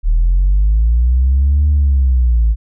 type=linear two-way sweep; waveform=sine; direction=up then down; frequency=37.36 to 74.5 to 53.1 Hz; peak=-7 dBFS; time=0.03-2.56 s; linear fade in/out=50 ms; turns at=1.68 s; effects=tanh soft clip ceiling -6 dBFS